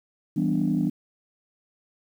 sine chord, E minor seventh, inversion none, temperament equal, 164.81 / 196 / 246.9 / 293.7 Hz, E3 / G3 / B3 / D4, 0 / 0 / 0 / 0 cents, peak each -26 dBFS, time 0.36-0.9 s, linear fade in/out 10 ms, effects tanh soft clip ceiling -13 dBFS + 9-bit

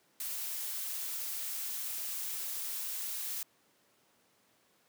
blue noise, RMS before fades -38 dBFS, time 0.2-3.43 s, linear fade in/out 2 ms, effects pink hiss -69 dBFS RMS until 4.88 s + high-pass 200 Hz 12 dB/octave

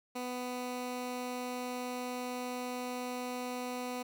15% pulse tone, 248.9 Hz, B3, 14 cents sharp, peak -30 dBFS, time 0.15-4.03 s, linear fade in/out 10 ms, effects none

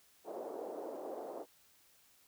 white band-pass noise, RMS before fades -44 dBFS, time 0.24-1.46 s, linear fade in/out 50 ms, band 350 to 640 Hz, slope 24 dB/octave, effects white hiss -67 dBFS RMS until 2.27 s

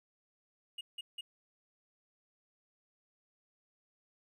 triangle tone bursts, 2866 Hz, F7, 44 cents sharp, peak -38 dBFS, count 3, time 0.78-1.21 s, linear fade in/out 5 ms, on 30 ms, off 170 ms, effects none

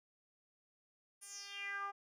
10% pulse tone with band-pass filter sweep, 400 Hz, G4, 35 cents sharp, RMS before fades -45 dBFS, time 1.21-1.92 s, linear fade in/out 20 ms, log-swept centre 10000 to 910 Hz, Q 4.8, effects none

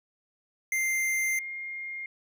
square / sine tone pair in turn, 2093 / 2125 Hz, C7 / C7, 0 / +26 cents, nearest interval unison, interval 26 cents, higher second, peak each -26 / -34 dBFS, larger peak first, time 0.72-1.39 / 1.39-2.06 s, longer neither, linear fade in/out 2 ms, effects none

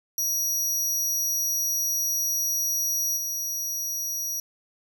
sawtooth tone with level steps, 5770 Hz, F#8, 44 cents flat, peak -21 / -25 dBFS, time 0.18-4.4 s, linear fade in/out 2 ms, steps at 3.16 s, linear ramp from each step 20 ms, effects none

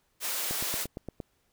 white high-pass noise, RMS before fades -32 dBFS, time 0.2-0.87 s, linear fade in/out 50 ms, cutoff 400 Hz, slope 12 dB/octave
click train, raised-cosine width 2 ms, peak -23 dBFS, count 7, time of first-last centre 0.51-1.202 s, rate 8.67 Hz
effects pink hiss -72 dBFS RMS until 1.52 s

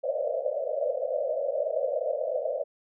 white band-pass noise, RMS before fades -29 dBFS, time 0.03-2.64 s, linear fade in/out 20 ms, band 500 to 640 Hz, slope 96 dB/octave, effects none

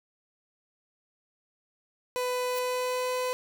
30% pulse tone with pitch glide, 499.2 to 504.7 Hz, B4 to B4, +19 to +38 cents, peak -25 dBFS, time 2.16-3.33 s, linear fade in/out 0 ms, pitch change +19 cents, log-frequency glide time 2.45-3.12 s
blue noise with exponential growth, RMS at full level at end -35 dBFS, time 2.47-2.59 s, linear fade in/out 2 ms, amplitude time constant 26 ms
effects none

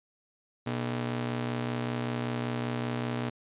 sawtooth ring-modulated tone, 180.8 Hz, F#3, 40 cents flat, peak -23 dBFS, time 0.66-3.3 s, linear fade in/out 10 ms, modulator 57.8 Hz, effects resampled to 8000 Hz

